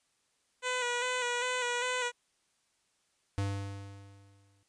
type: tone with vibrato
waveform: 10% pulse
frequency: 493.9 Hz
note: B4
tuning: in tune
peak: -22 dBFS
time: 0.62-2.12 s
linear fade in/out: 50 ms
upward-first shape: square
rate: 2.5 Hz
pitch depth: 32 cents each way
type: tone with exponential decay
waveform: square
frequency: 99.3 Hz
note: G2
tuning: 23 cents sharp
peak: -29 dBFS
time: 3.38-4.63 s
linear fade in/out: 0 ms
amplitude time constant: 270 ms
effects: white hiss -74 dBFS RMS until 4.68 s + resampled to 22050 Hz